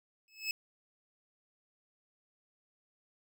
25% pulse tone with exponential growth, 2594 Hz, E7, 28 cents flat, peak -26 dBFS, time 0.28-0.51 s, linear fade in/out 1 ms, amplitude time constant 50 ms, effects none

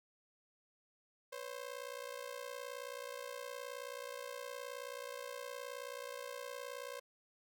sawtooth ring-modulated tone, 526 Hz, C5, 9 cents sharp, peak -37 dBFS, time 1.32-7 s, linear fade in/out 10 ms, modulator 29.5 Hz, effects none

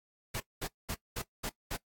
pink noise bursts, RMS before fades -36 dBFS, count 6, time 0.34-1.768 s, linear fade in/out 10 ms, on 63 ms, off 210 ms, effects noise-tail reverb RT60 0.1 s tail -20 dB re dry + AAC 64 kbps

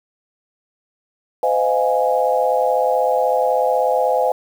sine chord, F minor seventh, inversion second, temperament equal with one note detuned, 511.3 / 622.3 / 698.5 / 830.6 Hz, C5 / Eb5 / F5 / Ab5, -40 / 0 / 0 / 0 cents, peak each -18 / -21 / -21 / -20 dBFS, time 1.43-4.32 s, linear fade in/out 2 ms, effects 7-bit

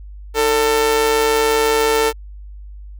sawtooth tone with amplitude modulation, 446.6 Hz, A4, 26 cents sharp, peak -7 dBFS, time 0.34-2.13 s, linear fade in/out 50 ms, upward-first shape sine, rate 134 Hz, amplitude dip 55%, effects added 50 Hz sine -32 dBFS peak until 2.99 s

